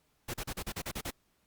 pink noise bursts, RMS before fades -37 dBFS, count 9, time 0.28-1.108 s, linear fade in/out 10 ms, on 60 ms, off 36 ms, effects pink hiss -73 dBFS RMS until 1.46 s + Opus 48 kbps

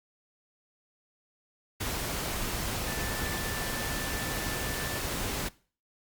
sine tone in noise, 1763 Hz, A6, 3 cents sharp, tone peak -40 dBFS, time 2.87-4.99 s, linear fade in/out 10 ms, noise pink, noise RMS -33 dBFS, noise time 1.8-5.49 s, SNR -10 dB, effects noise-tail reverb RT60 0.4 s tail -20 dB re dry + Opus 48 kbps

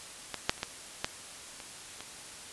clicks, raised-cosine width 0.2 ms, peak -16 / -6 / -29 / -14 / -11 / -26 / -23 dBFS, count 7, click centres 0.343 / 0.495 / 0.579 / 0.631 / 1.045 / 1.602 / 2.006 s, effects white hiss -46 dBFS RMS until 2.52 s + resampled to 24000 Hz

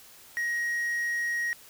triangle tone with quantisation, 1887 Hz, A#6, 21 cents sharp, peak -25 dBFS, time 0.37-1.53 s, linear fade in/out 0 ms, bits 8, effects white hiss -52 dBFS RMS until 1.69 s

